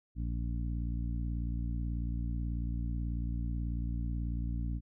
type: harmonic tone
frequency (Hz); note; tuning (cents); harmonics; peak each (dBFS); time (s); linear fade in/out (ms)
58.27; A#1; 0; 1 / 2 / 3 / 4 / 5; -33 / -39 / -43 / -45 / -47; 0.15-4.81; 50
effects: none